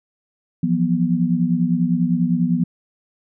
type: tone cluster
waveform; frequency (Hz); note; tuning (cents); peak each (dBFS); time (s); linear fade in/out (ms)
sine; 169 / 179 / 244; E3 / F3 / B3; +43 / +43 / -21; -20; 0.63-2.64; 5
effects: none